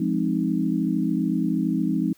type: chord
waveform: sine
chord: F minor seventh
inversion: none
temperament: equal with one note detuned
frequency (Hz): 174.61 / 207.7 / 261.6 / 310.1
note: F3 / Ab3 / C4 / Eb4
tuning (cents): 0 / 0 / 0 / -6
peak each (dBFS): -26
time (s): 0-2.13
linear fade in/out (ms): 5
effects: white hiss -59 dBFS RMS until 2.17 s